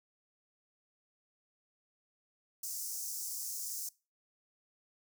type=high-pass noise; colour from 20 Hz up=pink; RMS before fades=-40 dBFS; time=2.63-3.89 s; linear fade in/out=5 ms; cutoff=5400 Hz; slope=48 dB/octave; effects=noise-tail reverb RT60 0.3 s tail -22 dB re dry